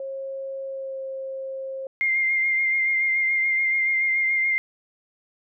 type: tone with pitch glide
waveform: sine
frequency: 540 to 533.8 Hz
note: C#5 to C5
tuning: -45 to +35 cents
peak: -29 dBFS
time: 0-1.87 s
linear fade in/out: 2 ms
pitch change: -20 cents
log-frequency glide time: 0.65-0.99 s
type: tone with vibrato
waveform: sine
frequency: 2110 Hz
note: C7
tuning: 14 cents sharp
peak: -19 dBFS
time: 2.01-4.58 s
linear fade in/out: 0 ms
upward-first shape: sine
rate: 7 Hz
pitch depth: 23 cents each way
effects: none